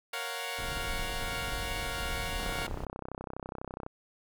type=chord; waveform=10% pulse; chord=Gb major seventh; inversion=first; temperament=equal; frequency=466.2 / 554.4 / 698.5 / 740 Hz; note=Bb4 / Db5 / F5 / Gb5; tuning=0 / 0 / 0 / 0 cents; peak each=-32 dBFS; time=0.13-2.67 s; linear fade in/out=5 ms
type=noise; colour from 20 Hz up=brown; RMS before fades=-38 dBFS; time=0.58-2.85 s; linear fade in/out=2 ms
type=click train; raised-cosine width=1 ms; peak=-24 dBFS; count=48; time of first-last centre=2.4-3.864 s; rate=32.1 Hz
effects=none